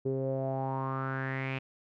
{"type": "tone with low-pass filter sweep", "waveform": "sawtooth", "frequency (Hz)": 133.2, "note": "C3", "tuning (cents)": 31, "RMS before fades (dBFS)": -33, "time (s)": [0.05, 1.59], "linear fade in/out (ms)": 10, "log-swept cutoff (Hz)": [400, 2600], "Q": 6, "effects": []}